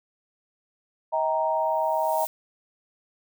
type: chord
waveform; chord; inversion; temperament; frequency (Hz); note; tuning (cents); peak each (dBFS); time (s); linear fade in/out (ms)
sine; Eb major; none; equal with one note detuned; 636.8 / 784 / 932.3; Eb5 / G5 / Bb5; +40 / 0 / 0; -25 / -30 / -25; 1.12-2.26; 20
type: noise with exponential growth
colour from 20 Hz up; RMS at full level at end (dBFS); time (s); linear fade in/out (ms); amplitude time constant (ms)
violet; -32; 1.48-2.27; 0; 170
effects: none